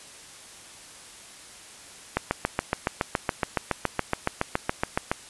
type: click train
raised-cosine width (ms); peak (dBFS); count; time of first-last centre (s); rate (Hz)
0.5; -7; 22; 2.17-5.115; 7.13
effects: white hiss -46 dBFS RMS until 5.29 s + resampled to 24000 Hz